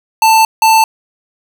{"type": "tone bursts at uneven times", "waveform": "square", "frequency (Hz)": 887, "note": "A5", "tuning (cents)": 14, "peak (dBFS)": -6, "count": 2, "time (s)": [[0.22, 0.45], [0.62, 0.84]], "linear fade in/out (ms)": 2, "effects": []}